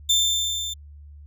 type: tone with level ramp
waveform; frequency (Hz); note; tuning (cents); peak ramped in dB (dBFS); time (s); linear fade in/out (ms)
30% pulse; 3564; A7; +22; -13 to -26; 0.09-0.74; 10
effects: added 73 Hz sine -41 dBFS peak until 1.26 s